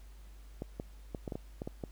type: clicks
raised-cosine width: 2 ms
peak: -24 dBFS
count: 9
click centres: 0.621 / 0.799 / 1.148 / 1.278 / 1.322 / 1.355 / 1.619 / 1.675 / 1.838 s
effects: added 50 Hz sine -49 dBFS peak until 1.91 s + pink hiss -64 dBFS RMS until 1.91 s